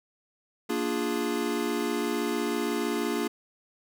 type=chord; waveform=square; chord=Bb dominant seventh; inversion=none; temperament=equal with one note detuned; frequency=234 / 293.7 / 349.2 / 415.3 Hz; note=Bb3 / D4 / F4 / Ab4; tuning=+7 / 0 / 0 / 0 cents; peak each=-33 dBFS; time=0.69-3.28 s; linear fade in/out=10 ms; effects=none